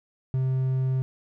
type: tone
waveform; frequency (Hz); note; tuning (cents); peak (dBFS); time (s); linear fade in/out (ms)
triangle; 130.81; C3; 0; -20; 0.34-1.02; 0
effects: none